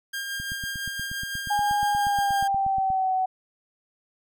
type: tone with tremolo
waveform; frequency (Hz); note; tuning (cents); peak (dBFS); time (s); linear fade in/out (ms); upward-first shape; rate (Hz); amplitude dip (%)
sawtooth; 1607; G6; +43; -25; 0.13-2.48; 10; sine; 5.9; 30
type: click train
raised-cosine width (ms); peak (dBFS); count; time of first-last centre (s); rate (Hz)
5; -26; 22; 0.4-2.903; 8.39
type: tone with pitch glide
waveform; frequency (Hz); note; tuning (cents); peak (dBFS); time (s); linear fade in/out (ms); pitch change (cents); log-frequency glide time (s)
sine; 824 to 751.3; G#5 to F#5; -14 to +26; -21; 1.5-3.26; 10; -160; 1.92-3.13
effects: none